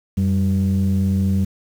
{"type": "tone pair together", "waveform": "sine", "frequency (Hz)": [91.2, 193.25], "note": ["F#2", "G3"], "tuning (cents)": [-24, -24], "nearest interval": "octave + minor second", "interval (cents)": 1300, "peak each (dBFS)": -16, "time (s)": [0.17, 1.45], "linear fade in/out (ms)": 10, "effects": ["tanh soft clip ceiling -12 dBFS", "7-bit"]}